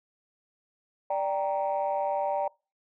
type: chord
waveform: sine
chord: G minor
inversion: second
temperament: equal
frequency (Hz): 587.3 / 784 / 932.3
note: D5 / G5 / Bb5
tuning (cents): 0 / 0 / 0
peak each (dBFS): -28 / -29 / -31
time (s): 1.1-2.48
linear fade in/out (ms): 5
effects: noise-tail reverb RT60 0.3 s tail -25 dB re dry + tanh soft clip ceiling -19 dBFS